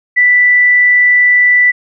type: tone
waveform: sine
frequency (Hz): 1975.5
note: B6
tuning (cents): 0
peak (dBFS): -5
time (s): 0.16-1.72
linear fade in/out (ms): 20
effects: none